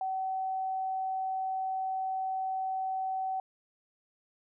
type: tone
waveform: sine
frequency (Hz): 760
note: F#5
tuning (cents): +46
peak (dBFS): -30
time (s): 0.01-3.4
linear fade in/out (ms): 2
effects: none